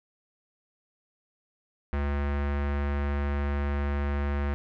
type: tone with low-pass filter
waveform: square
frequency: 71.4 Hz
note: D2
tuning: 48 cents flat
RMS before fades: -28 dBFS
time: 1.93-4.54 s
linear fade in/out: 0 ms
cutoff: 1900 Hz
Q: 1.6
effects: none